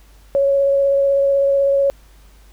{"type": "tone with vibrato", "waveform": "sine", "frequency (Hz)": 554.4, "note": "C#5", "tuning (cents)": 0, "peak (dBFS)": -12, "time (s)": [0.35, 1.9], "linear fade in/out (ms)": 0, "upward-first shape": "sine", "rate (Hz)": 16, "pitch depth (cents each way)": 11, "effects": ["added 50 Hz sine -44 dBFS peak until 2.52 s", "pink hiss -53 dBFS RMS until 2.52 s"]}